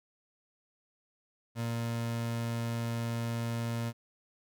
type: tone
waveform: 30% pulse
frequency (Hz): 116.54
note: A#2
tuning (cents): 0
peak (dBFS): -29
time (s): 1.55-3.93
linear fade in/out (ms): 50
effects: none